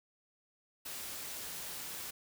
white noise, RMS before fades -43 dBFS, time 0.85-2.11 s, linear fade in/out 10 ms, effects none

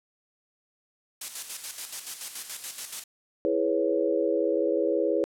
blue noise with tremolo, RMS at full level -31 dBFS, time 1.21-3.04 s, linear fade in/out 5 ms, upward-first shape square, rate 7 Hz, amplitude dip 55%
sine chord, C# minor seventh, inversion first, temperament equal, 329.6 / 415.3 / 493.9 / 554.4 Hz, E4 / G#4 / B4 / C#5, 0 / 0 / 0 / 0 cents, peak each -28 dBFS, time 3.45-5.24 s, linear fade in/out 0 ms
effects low-pass 10000 Hz 12 dB/octave

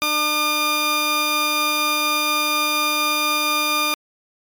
15% pulse tone pair together, 300.7 / 1207 Hz, D4 / D6, +41 / +47 cents, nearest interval 2 octaves, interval 2406 cents, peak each -20 / -12 dBFS, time 0.02-3.94 s, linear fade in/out 0 ms, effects MP3 96 kbps

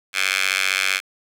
10% pulse tone with high-pass filter, 95.4 Hz, G2, 47 cents flat, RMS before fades -21 dBFS, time 0.13-1.01 s, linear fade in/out 50 ms, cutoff 2100 Hz, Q 2.3, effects low-pass 12000 Hz 12 dB/octave + 7-bit

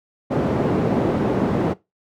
white band-pass noise, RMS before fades -20 dBFS, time 0.3-1.74 s, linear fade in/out 20 ms, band 120 to 390 Hz, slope 12 dB/octave, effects noise-tail reverb RT60 0.2 s tail -19 dB re dry

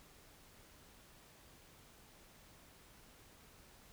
silence, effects pink hiss -62 dBFS RMS until 3.92 s

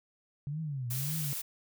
sine tone with vibrato, 138.59 Hz, C#3, in tune, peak -33 dBFS, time 0.47-1.33 s, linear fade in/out 0 ms, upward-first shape triangle, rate 1.8 Hz, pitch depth 280 cents each way
blue noise, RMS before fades -37 dBFS, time 0.9-1.42 s, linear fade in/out 10 ms
effects none

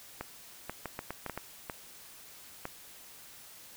clicks, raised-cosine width 0.5 ms, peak -21 dBFS, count 10, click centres 0.21 / 0.696 / 0.857 / 0.991 / 1.106 / 1.263 / 1.297 / 1.376 / 1.698 / 2.654 s, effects white hiss -52 dBFS RMS until 3.76 s

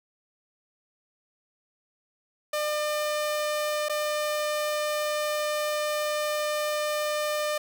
sawtooth tone with dropouts, 601 Hz, D5, 40 cents sharp, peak -22 dBFS, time 2.53-7.58 s, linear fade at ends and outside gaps 5 ms, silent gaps 3.886-3.895 s, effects none

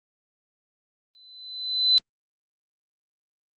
sine tone with exponential growth, 4024 Hz, B7, 32 cents sharp, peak -13 dBFS, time 1.15-1.98 s, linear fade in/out 0 ms, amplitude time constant 180 ms, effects Opus 32 kbps

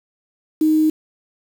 sine tone with quantisation, 311.1 Hz, D#4, in tune, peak -12 dBFS, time 0.61-0.9 s, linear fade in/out 5 ms, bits 6, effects none

